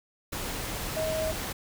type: tone in noise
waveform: sine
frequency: 633 Hz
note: D#5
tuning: 30 cents sharp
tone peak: -28 dBFS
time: 0.96-1.32 s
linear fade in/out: 10 ms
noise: pink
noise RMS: -34 dBFS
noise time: 0.32-1.53 s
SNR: +3 dB
effects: none